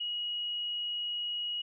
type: tone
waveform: sine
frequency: 2900 Hz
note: F#7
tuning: 35 cents flat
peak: -32 dBFS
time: 0-1.62 s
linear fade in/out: 10 ms
effects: none